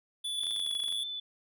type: tone with pitch glide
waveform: square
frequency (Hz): 3460 to 3397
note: A7 to G#7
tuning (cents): -30 to +38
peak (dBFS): -33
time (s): 0.24-1.04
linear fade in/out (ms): 10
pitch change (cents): -32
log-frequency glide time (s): 0.34-0.65
type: tone with vibrato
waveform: sine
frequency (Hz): 3480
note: A7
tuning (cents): -20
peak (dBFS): -35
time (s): 0.38-1.2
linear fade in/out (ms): 5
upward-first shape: triangle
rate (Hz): 1.9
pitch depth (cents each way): 31
type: clicks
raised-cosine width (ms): 0.2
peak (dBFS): -31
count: 12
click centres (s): 0.435 / 0.468 / 0.51 / 0.563 / 0.597 / 0.665 / 0.712 / 0.751 / 0.801 / 0.837 / 0.883 / 0.924
effects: none